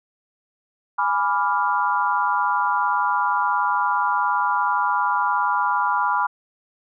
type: chord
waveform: sine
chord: G# diminished seventh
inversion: none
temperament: equal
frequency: 830.6 / 987.8 / 1174.7 / 1396.9 Hz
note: G#5 / B5 / D6 / F6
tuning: 0 / 0 / 0 / 0 cents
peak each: -25 / -21 / -25 / -25 dBFS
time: 0.98-6.27 s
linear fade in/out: 10 ms
effects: none